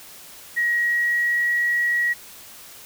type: tone with pitch glide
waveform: sine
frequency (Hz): 1899 to 1913.3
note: A#6 to A#6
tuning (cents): +32 to +45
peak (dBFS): -18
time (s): 0.56-2.14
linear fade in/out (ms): 20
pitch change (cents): +13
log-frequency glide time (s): 0.73-1.54
effects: white hiss -43 dBFS RMS until 2.85 s